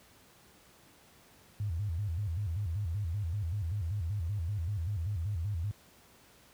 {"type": "tone with vibrato", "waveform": "sine", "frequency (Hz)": 92.5, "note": "F#2", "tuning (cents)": 0, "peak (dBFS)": -30, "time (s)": [1.6, 5.71], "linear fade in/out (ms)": 0, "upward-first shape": "square", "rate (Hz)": 5.2, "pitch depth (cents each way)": 200, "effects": ["pink hiss -60 dBFS RMS until 6.53 s", "high-pass 60 Hz 12 dB/octave"]}